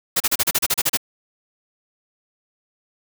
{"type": "noise bursts", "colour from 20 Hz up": "white", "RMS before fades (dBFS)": -18, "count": 11, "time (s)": [0.16, 0.973], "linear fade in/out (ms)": 10, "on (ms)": 43, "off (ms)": 34, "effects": []}